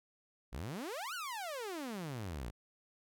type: exponential two-way sweep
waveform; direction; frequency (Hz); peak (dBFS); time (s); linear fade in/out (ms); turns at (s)
sawtooth; up then down; 51.8 to 1528 to 51.8; -36; 0.52-2.51; 20; 1.14
effects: none